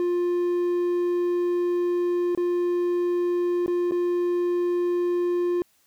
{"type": "tone with dropouts", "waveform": "triangle", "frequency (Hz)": 351.8, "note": "F4", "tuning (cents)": 13, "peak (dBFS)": -19, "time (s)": [0, 5.62], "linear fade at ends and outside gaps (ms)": 1, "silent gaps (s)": [[2.35, 2.375], [3.662, 3.679], [3.911, 3.92]], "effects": ["white hiss -64 dBFS RMS until 5.86 s"]}